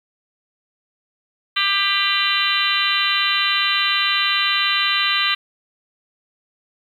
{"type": "harmonic tone with a mistuned harmonic", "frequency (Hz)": 396.7, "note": "G4", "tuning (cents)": 21, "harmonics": [3, 4, 5, 6, 7, 8, 9, 10], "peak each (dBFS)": [-24, -26, -24, -26, -24, -24, -27, -23], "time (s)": [1.56, 5.35], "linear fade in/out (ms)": 10, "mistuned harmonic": 8, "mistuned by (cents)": -51, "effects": ["8-bit"]}